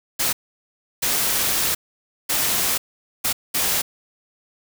white noise bursts at uneven times, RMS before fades -21 dBFS, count 5, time 0.19-0.33 / 1.02-1.75 / 2.29-2.78 / 3.24-3.33 / 3.54-3.82 s, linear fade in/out 10 ms, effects none

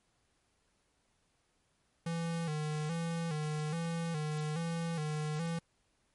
square tone with vibrato, 159.5 Hz, D#3, 43 cents sharp, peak -34 dBFS, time 2.06-5.59 s, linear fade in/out 5 ms, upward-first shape square, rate 1.2 Hz, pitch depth 80 cents each way, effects pink hiss -75 dBFS RMS until 6.14 s + MP3 48 kbps

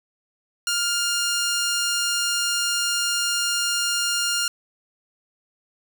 10% pulse tone, 1405 Hz, F6, 10 cents sharp, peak -13 dBFS, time 0.67-4.48 s, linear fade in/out 2 ms, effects none

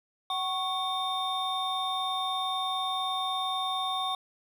triangle tone cluster, 754 / 1103 / 3629 Hz, F#5 / C#6 / A#7, +32 / -9 / -47 cents, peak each -31 dBFS, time 0.3-4.15 s, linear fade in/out 2 ms, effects none

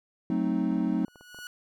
triangle chord, F# diminished seventh, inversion none, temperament equal, 185 / 220 / 261.6 / 311.1 Hz, F#3 / A3 / C4 / Eb4, 0 / 0 / 0 / 0 cents, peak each -28 dBFS, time 0.3-1.05 s, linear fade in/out 2 ms
clicks, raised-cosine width 1 ms, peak -36 dBFS, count 10, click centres 0.717 / 0.768 / 0.812 / 0.939 / 1.035 / 1.082 / 1.158 / 1.21 / 1.346 / 1.388 s
sawtooth tone with exponential growth, 1464 Hz, F#6, 19 cents flat, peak -34 dBFS, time 0.82-1.47 s, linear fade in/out 1 ms, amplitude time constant 140 ms
effects none

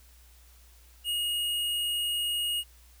square tone, 2871 Hz, F7, 47 cents sharp, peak -28 dBFS, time 1.04-2.64 s, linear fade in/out 50 ms, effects added 60 Hz sine -54 dBFS peak until 3 s + white hiss -60 dBFS RMS until 3 s

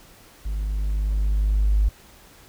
triangle tone with level ramp, 51.2 Hz, G#1, 24 cents flat, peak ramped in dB -22 to -11 dBFS, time 0.45-1.89 s, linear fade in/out 10 ms, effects tanh soft clip ceiling -13 dBFS + pink hiss -50 dBFS RMS until 2.48 s

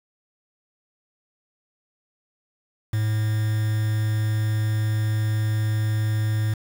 triangle tone with quantisation, 108.2 Hz, A2, 29 cents flat, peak -18 dBFS, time 2.93-6.54 s, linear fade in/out 5 ms, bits 6, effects none

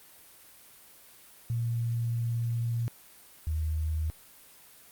sine tone pair in turn, 117.2 / 78.41 Hz, A#2 / D#2, +10 / +14 cents, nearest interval perfect fifth, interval 696 cents, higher first, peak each -27 dBFS, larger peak neither, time 1.5-2.88 / 3.47-4.1 s, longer first, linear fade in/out 0 ms, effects white hiss -54 dBFS RMS until 4.91 s + Opus 32 kbps

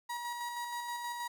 35% pulse tone with tremolo, 957 Hz, A#5, 45 cents sharp, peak -34 dBFS, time 0.09-1.28 s, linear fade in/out 10 ms, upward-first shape square, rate 6.3 Hz, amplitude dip 30%, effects 11-bit

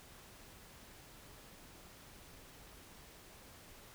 silence, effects pink hiss -57 dBFS RMS until 3.94 s

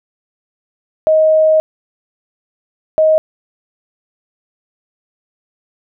sine tone bursts at uneven times, 628 Hz, D#5, 16 cents sharp, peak -7 dBFS, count 2, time 1.07-1.6 / 2.98-3.18 s, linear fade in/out 0 ms, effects none

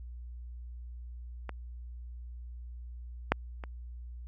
clicks, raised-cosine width 0.5 ms, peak -23 / -8 / -26 dBFS, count 3, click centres 1.493 / 3.32 / 3.638 s, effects added 60 Hz sine -41 dBFS peak until 4.27 s

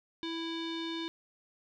square tone with low-pass filter, 329.9 Hz, E4, 1 cent sharp, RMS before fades -37 dBFS, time 0.23-1.08 s, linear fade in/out 0 ms, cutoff 3700 Hz, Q 5.6, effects none

